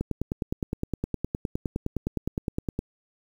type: click train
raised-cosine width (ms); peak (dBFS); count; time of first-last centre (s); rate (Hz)
3; -14; 28; 0.01-2.791; 9.71
effects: 8-bit